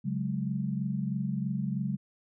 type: chord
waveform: sine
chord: C# suspended fourth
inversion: none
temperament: just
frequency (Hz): 138.59 / 184.79 / 207.9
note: C#3 / F#3 / G#3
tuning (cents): 0 / -2 / +2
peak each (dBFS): -33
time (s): 0.04-1.97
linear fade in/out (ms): 20
effects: none